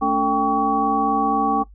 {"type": "tone cluster", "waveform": "sine", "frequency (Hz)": [219.2, 283.3, 444.9, 786, 1128], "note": ["A3", "C#4", "A4", "G5", "C#6"], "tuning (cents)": [-6, 38, 19, 4, 30], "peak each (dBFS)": [-26, -23, -27, -20, -21], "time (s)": [0.01, 1.64], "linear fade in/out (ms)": 20, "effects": ["noise-tail reverb RT60 0.1 s tail -18 dB re dry", "added 50 Hz sine -42 dBFS peak until 1.74 s"]}